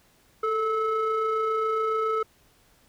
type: ring-modulated tone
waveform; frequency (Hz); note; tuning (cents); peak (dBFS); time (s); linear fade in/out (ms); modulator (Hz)
triangle; 428.7; A4; -45; -18; 0.43-2.23; 5; 871
effects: pink hiss -61 dBFS RMS until 2.88 s